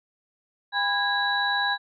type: tone cluster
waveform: sine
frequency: 804 / 996 / 1645 / 3923 Hz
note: G5 / B5 / G#6 / B7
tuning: +44 / +14 / -17 / -12 cents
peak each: -28 / -31 / -25 / -28 dBFS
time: 0.72-1.78 s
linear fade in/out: 50 ms
effects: none